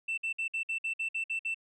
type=tone bursts; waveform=sine; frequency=2674 Hz; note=E7; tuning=24 cents sharp; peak=-28 dBFS; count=10; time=0.08-1.545 s; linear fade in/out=10 ms; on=97 ms; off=55 ms; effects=tanh soft clip ceiling -28 dBFS